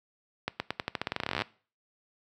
accelerating click train, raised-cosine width 0.3 ms, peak -13 dBFS, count 23, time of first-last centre 0.48-1.42 s, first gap 120 ms, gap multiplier 0.88, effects noise-tail reverb RT60 0.4 s tail -21 dB re dry + high-pass 80 Hz 12 dB/octave

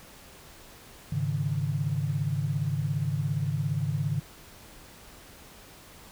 sine chord, Ab suspended fourth, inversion none, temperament just, 103.83 / 138.43 / 155.74 Hz, Ab2 / Db3 / Eb3, 0 / -2 / +2 cents, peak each -32 / -29 / -30 dBFS, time 1.12-4.2 s, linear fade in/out 5 ms, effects pink hiss -50 dBFS RMS until 6.11 s

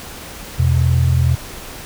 sine tone pair together, 85.03 / 127 Hz, F2 / B2, -46 / +49 cents, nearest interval perfect fifth, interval 695 cents, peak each -14 / -14 dBFS, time 0.58-1.36 s, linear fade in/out 20 ms, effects pink hiss -33 dBFS RMS until 1.85 s

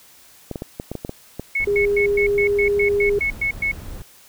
clicks, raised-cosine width 2 ms, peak -14 dBFS, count 9, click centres 0.513 / 0.558 / 0.621 / 0.799 / 0.916 / 0.953 / 1.049 / 1.094 / 1.396 s
sine tone bursts, 2199 Hz, C#7, 14 cents flat, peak -18 dBFS, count 11, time 1.55-3.717 s, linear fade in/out 5 ms, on 97 ms, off 110 ms
brown noise, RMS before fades -34 dBFS, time 1.6-4.02 s, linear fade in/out 2 ms
sine tone, 406.7 Hz, G#4, 36 cents flat, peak -16 dBFS, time 1.67-3.19 s, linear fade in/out 5 ms
effects white hiss -49 dBFS RMS until 4.28 s

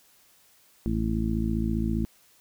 harmonic tone, 55 Hz, A1, in tune, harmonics 1 / 2 / 3 / 4 / 5 / 6, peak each -29 / -32 / -33 / -28 / -38 / -33 dBFS, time 0.86-2.05 s, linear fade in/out 0 ms, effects white hiss -60 dBFS RMS until 2.4 s

